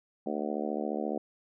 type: harmonic tone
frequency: 74.4 Hz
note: D2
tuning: 23 cents sharp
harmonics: 3 / 4 / 5 / 6 / 7 / 8 / 9 / 10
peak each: -36 / -37 / -38 / -39 / -39 / -40 / -41 / -41 dBFS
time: 0.26-1.18 s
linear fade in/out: 5 ms
effects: none